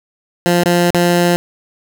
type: tone with dropouts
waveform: 15% pulse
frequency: 174.61 Hz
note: F3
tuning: in tune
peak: -4 dBFS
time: 0.46-1.36 s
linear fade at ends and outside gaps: 0 ms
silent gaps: 0.636-0.658 / 0.906-0.947 s
effects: none